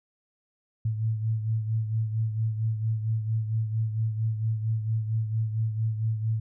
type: beating tone pair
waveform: sine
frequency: 110 / 114.4 Hz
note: A2 / A#2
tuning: 0 / -32 cents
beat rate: 4.4 Hz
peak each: -25 / -33 dBFS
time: 0.85-6.4 s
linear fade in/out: 5 ms
effects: none